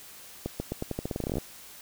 accelerating click train, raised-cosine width 2 ms, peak -17 dBFS, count 18, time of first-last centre 0.46-1.383 s, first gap 140 ms, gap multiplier 0.86, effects white hiss -48 dBFS RMS until 1.81 s

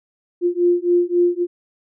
sine beating tone pair, 349.2 / 352.9 Hz, F4 / F4, 0 / +18 cents, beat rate 3.7 Hz, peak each -17 dBFS, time 0.41-1.47 s, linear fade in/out 50 ms, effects none

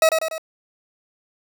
40% pulse tone with echo, 641 Hz, E5, 49 cents flat, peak -11 dBFS, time 0.02-0.09 s, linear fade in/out 2 ms, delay 97 ms, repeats 3, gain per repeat -5 dB, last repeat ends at 0.381 s, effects none

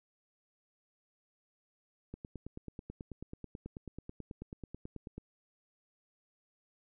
click train, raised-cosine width 3 ms, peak -30 dBFS, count 29, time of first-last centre 2.14-5.18 s, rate 9.21 Hz, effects none

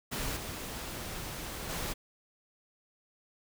pink noise with level steps, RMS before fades -35 / -40 / -36 dBFS, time 0.11-1.94 s, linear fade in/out 20 ms, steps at 0.36 / 1.69 s, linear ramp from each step 10 ms, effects none

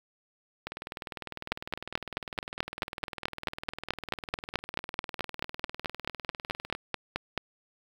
two click trains, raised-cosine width 0.3 ms, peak -20 / -12 dBFS, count 122 / 28, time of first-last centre 0.67-6.75 / 1.52-7.377 s, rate 19.9 / 4.61 Hz, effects 7-bit

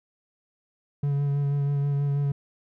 triangle tone with vibrato, 142 Hz, C#3, 42 cents sharp, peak -20 dBFS, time 1.03-2.32 s, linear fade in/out 5 ms, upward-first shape sine, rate 6.2 Hz, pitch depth 19 cents each way, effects none

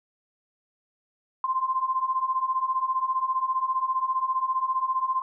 sine beating tone pair, 1034 / 1049 Hz, C6 / C6, -21 / +4 cents, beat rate 15 Hz, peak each -28 / -25 dBFS, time 1.44-5.22 s, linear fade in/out 2 ms, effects none

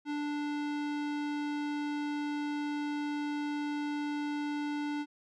square tone, 293.7 Hz, D4, in tune, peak -33 dBFS, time 0.05-5.06 s, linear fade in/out 50 ms, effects low-pass 4000 Hz 12 dB/octave

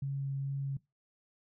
sine tone with vibrato, 137.7 Hz, C#3, 11 cents flat, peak -32 dBFS, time 0.02-0.77 s, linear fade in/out 5 ms, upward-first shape sine, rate 2.3 Hz, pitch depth 8 cents each way, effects noise-tail reverb RT60 0.2 s tail -20 dB re dry

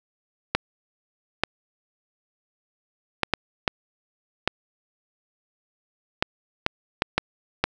clicks, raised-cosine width 0.3 ms, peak -3 dBFS, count 11, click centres 0.55 / 1.436 / 3.233 / 3.337 / 3.678 / 4.476 / 6.225 / 6.664 / 7.021 / 7.18 / 7.64 s, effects none

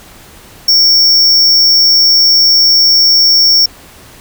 square tone, 5480 Hz, F8, 34 cents flat, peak -5 dBFS, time 0.68-3.66 s, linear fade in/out 5 ms, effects pink hiss -37 dBFS RMS until 4.2 s

